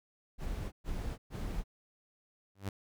brown noise bursts, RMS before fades -37 dBFS, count 3, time 0.38-1.64 s, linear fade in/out 50 ms, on 340 ms, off 120 ms
sawtooth tone with exponential growth, 98.3 Hz, G2, 5 cents sharp, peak -29 dBFS, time 2.55-2.69 s, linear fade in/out 5 ms, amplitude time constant 29 ms
effects none

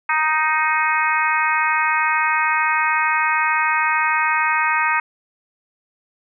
harmonic tone with a mistuned harmonic, 311.1 Hz, D#4, in tune, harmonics 3 / 4 / 5 / 6 / 7 / 8, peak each -21 / -22 / -23 / -24 / -24 / -25 dBFS, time 0.09-5 s, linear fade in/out 5 ms, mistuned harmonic 8, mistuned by +21 cents, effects none

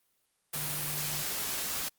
sine tone in noise, 150 Hz, D3, 37 cents sharp, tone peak -41 dBFS, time 0.55-1.23 s, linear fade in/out 10 ms, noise white, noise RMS -34 dBFS, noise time 0.53-1.89 s, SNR -10 dB, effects white hiss -74 dBFS RMS until 1.98 s + Opus 32 kbps

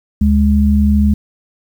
sine tone pair together, 73.43 / 207.7 Hz, D2 / G#3, 0 / 0 cents, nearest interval octave + tritone, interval 1800 cents, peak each -11 dBFS, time 0.21-1.14 s, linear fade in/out 5 ms, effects 7-bit

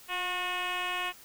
sine tone with frequency modulation, 1815 Hz, A#6, 47 cents flat, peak -27 dBFS, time 0.08-1.13 s, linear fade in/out 50 ms, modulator 365 Hz, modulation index 3.3, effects tanh soft clip ceiling -29 dBFS + white hiss -53 dBFS RMS until 1.24 s

